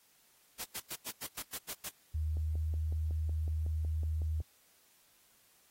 white noise bursts, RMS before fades -40 dBFS, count 9, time 0.59-1.894 s, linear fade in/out 10 ms, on 56 ms, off 100 ms
sine tone with pitch glide, 77.78 to 78.59 Hz, D#2 to D#2, 0 to +18 cents, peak -31 dBFS, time 2.14-4.42 s, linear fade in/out 10 ms, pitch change +18 cents, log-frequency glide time 2.27-2.68 s
click train, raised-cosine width 2 ms, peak -36 dBFS, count 12, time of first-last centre 2.37-4.403 s, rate 5.41 Hz
effects white hiss -67 dBFS RMS until 5.7 s + AAC 48 kbps

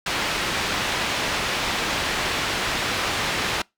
white low-pass noise, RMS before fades -25 dBFS, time 0.06-3.62 s, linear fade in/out 5 ms, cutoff 3300 Hz, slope 12 dB/octave, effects noise-tail reverb RT60 0.2 s tail -25 dB re dry

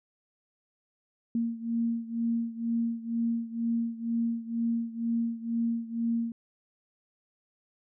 sine beating tone pair, 230.8 / 232.9 Hz, A#3 / A#3, -17 / -1 cents, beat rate 2.1 Hz, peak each -29 / -32 dBFS, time 1.35-6.32 s, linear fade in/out 2 ms, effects none

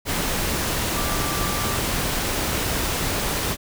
sine tone in noise, 1174.7 Hz, D6, in tune, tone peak -31 dBFS, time 0.93-1.79 s, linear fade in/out 50 ms, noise pink, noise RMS -24 dBFS, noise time 0.05-3.57 s, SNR -10 dB, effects none

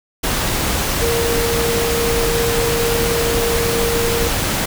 sine tone in noise, 466.2 Hz, A#4, in tune, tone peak -18 dBFS, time 1.01-4.28 s, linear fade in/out 10 ms, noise pink, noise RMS -19 dBFS, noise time 0.23-4.66 s, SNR -2 dB, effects none

